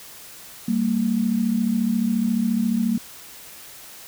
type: tone pair together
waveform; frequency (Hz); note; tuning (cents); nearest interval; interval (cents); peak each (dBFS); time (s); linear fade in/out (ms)
sine; 196 / 230.3; G3 / A#3; 0 / -21; minor third; 279; -23 / -20; 0.68-2.98; 5
effects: white hiss -42 dBFS RMS until 4.07 s